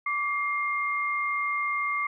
sine tone pair together, 1160 / 2119 Hz, D6 / C7, -22 / +21 cents, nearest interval minor seventh, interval 1043 cents, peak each -28 dBFS, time 0.06-2.07 s, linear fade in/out 5 ms, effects none

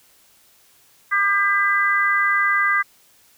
harmonic tone, 400 Hz, G4, 35 cents sharp, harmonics 3 / 4 / 5, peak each -20 / -20 / -20 dBFS, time 1.11-2.83 s, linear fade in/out 20 ms, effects white hiss -55 dBFS RMS until 3.37 s

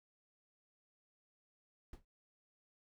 brown noise with exponential decay, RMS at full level -44 dBFS, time 1.93-2.05 s, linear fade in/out 2 ms, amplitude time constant 25 ms, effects none

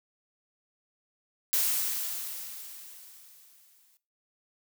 blue noise with exponential decay, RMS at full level -25 dBFS, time 1.53-3.97 s, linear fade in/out 0 ms, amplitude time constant 530 ms, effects noise-tail reverb RT60 0.3 s tail -17 dB re dry

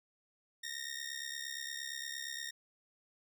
15% pulse ring-modulated tone, 1849 Hz, A#6, 15 cents flat, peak -31 dBFS, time 0.63-2.51 s, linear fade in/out 10 ms, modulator 34.3 Hz, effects none

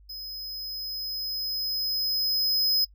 square tone with level ramp, 5070 Hz, D#8, 32 cents sharp, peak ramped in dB -36 to -20 dBFS, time 0.09-2.85 s, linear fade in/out 10 ms, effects noise-tail reverb RT60 0.1 s tail -23 dB re dry + added 50 Hz sine -51 dBFS peak until 2.94 s

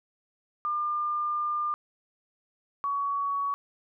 sine tone pair in turn, 1200 / 1125.3 Hz, D6 / C#6, +37 / +26 cents, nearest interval minor second, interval 111 cents, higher first, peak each -26 dBFS, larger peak neither, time 0.65-1.74 / 2.84-3.54 s, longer first, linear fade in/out 0 ms, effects none

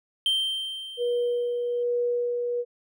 triangle tone with exponential decay, 3136 Hz, G7, in tune, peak -18 dBFS, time 0.26-1.83 s, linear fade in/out 1 ms, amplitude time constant 340 ms
sine tone with tremolo, 483 Hz, B4, 39 cents flat, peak -22 dBFS, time 0.97-2.65 s, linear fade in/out 50 ms, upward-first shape sine, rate 1.2 Hz, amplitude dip 30%
effects none

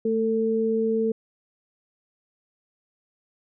sine tone pair together, 221.4 / 447.2 Hz, A3 / A4, +11 / +28 cents, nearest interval octave, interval 1217 cents, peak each -25 / -22 dBFS, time 0.05-1.12 s, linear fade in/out 5 ms, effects none

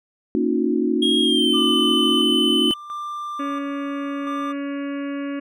sine chord, D# minor seventh, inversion second, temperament equal with one note detuned, 233.1 / 277.2 / 311.1 / 362.2 Hz, A#3 / C#4 / D#4 / F#4, 0 / 0 / 0 / -37 cents, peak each -23 dBFS, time 0.35-2.71 s, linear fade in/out 0 ms
triangle tone with pitch glide, 3267 to 3031 Hz, G#7 to F#7, -29 to +41 cents, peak -17 dBFS, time 1.02-2.74 s, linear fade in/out 5 ms, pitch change -130 cents, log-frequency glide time 1.22-1.6 s
triangle tone with tremolo, 1187 Hz, D6, 18 cents sharp, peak -25 dBFS, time 1.53-4.53 s, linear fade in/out 20 ms, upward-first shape square, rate 0.73 Hz, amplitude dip 60%
harmonic tone, 281.5 Hz, C#4, 27 cents sharp, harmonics 1 / 2 / 4 / 5 / 6 / 7 / 8 / 9 / 10, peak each -25 / -34 / -40 / -45 / -41 / -48 / -45 / -49 / -47 dBFS, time 3.39-5.4 s, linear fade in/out 10 ms
effects none

